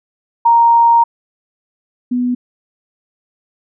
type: tone pair in turn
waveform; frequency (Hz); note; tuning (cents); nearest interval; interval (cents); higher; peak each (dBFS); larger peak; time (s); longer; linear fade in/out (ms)
sine; 932.3 / 246.9; A#5 / B3; 0 / 0; octave + major seventh; 2300; first; -6 / -13; first; 0.45-1.04 / 2.11-2.35; first; 10
effects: none